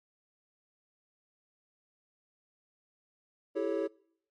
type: chord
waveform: triangle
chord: A dominant seventh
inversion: second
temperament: equal with one note detuned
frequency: 329.6 / 392 / 433.2 / 554.4 Hz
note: E4 / G4 / A4 / C#5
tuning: 0 / 0 / -27 / 0 cents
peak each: -33 dBFS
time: 3.55-3.88 s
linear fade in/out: 20 ms
effects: noise-tail reverb RT60 0.7 s tail -25 dB re dry + MP3 48 kbps